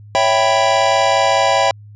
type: chord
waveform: square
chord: C# half-diminished seventh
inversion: none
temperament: equal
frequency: 554.4 / 659.3 / 784 / 987.8 Hz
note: C#5 / E5 / G5 / B5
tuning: 0 / 0 / 0 / 0 cents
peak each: -19 / -18 / -17 / -19 dBFS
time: 0.15-1.71 s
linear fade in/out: 0 ms
effects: added 104 Hz sine -36 dBFS peak until 1.95 s + resampled to 16000 Hz